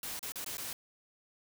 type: noise with dropouts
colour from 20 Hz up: white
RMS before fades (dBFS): -40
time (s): 0.03-0.73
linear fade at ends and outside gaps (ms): 2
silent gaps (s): 0.193-0.228 / 0.321-0.357 / 0.445-0.462 / 0.571-0.58
effects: none